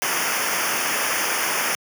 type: noise with comb filter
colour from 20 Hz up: pink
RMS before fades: -23 dBFS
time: 0.02-1.75 s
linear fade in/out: 0 ms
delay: 0.25 ms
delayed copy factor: -0.95
effects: high-pass 150 Hz 12 dB/octave